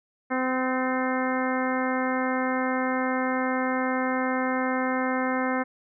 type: harmonic tone with a mistuned harmonic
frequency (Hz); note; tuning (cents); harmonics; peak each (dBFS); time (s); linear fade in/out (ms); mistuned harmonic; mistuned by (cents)
257.5; C4; -28; 1 / 2 / 3 / 4 / 5 / 6 / 7 / 8; -27 / -30 / -32 / -33 / -34 / -35 / -35 / -36; 0.3-5.64; 20; 8; +46
effects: none